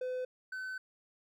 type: tone pair in turn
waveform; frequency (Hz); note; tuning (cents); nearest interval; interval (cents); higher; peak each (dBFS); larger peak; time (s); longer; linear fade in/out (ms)
triangle; 507 / 1519.3; B4 / F#6; +45 / +45; octave + perfect fifth; 1900; second; -32 / -36; first; 0.01-0.25 / 0.52-0.78; second; 5
effects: none